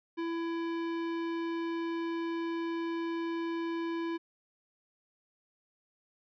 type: tone with hard clipping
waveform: sine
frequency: 333.7 Hz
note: E4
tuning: 21 cents sharp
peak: -34 dBFS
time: 0.17-4.18 s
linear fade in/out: 20 ms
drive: 16 dB
effects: resampled to 16000 Hz